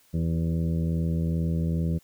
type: harmonic tone with a mistuned harmonic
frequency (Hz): 82.41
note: E2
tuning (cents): 0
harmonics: 1 / 2 / 3 / 4 / 5 / 6 / 7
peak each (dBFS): -28 / -25 / -36 / -39 / -42 / -42 / -46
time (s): 0.13-1.99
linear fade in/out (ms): 20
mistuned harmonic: 5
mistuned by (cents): -27
effects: white hiss -61 dBFS RMS until 2.03 s